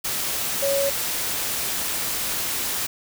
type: tone in noise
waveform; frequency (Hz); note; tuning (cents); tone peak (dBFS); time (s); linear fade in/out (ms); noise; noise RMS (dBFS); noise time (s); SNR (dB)
sine; 556; C#5; +5; -20; 0.62-0.9; 10; white; -26; 0.04-2.87; +3
effects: none